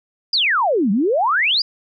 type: exponential two-way sweep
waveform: sine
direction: down then up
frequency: 5060 to 185 to 5060 Hz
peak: -14 dBFS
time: 0.33-1.62 s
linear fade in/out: 5 ms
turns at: 0.91 s
effects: none